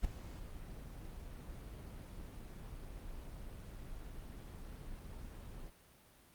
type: noise with ADSR envelope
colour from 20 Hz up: brown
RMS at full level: -35 dBFS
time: 0.02-5.71 s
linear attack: 29 ms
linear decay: 5 ms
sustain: -13 dB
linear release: 34 ms
effects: pink hiss -64 dBFS RMS until 6.34 s + Opus 48 kbps